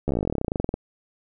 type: slowing click train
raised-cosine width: 2 ms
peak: -11 dBFS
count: 25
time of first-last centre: 0.08-0.741 s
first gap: 13 ms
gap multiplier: 1.06
effects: none